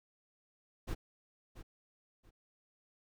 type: noise with echo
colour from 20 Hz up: brown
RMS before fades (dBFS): -37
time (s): 0.87-0.95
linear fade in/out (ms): 20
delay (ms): 680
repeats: 2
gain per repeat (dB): -12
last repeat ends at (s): 2.31
effects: none